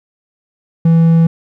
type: tone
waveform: triangle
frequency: 165 Hz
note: E3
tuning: 2 cents sharp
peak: -4 dBFS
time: 0.85-1.27 s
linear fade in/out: 5 ms
effects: none